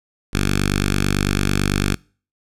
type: tone with notch filter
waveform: 5% pulse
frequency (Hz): 49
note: G1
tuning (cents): 0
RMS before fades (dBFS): -19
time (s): 0.33-1.95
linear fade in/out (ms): 10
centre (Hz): 580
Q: 0.53
effects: noise-tail reverb RT60 0.4 s tail -25 dB re dry + low-pass 12000 Hz 12 dB/octave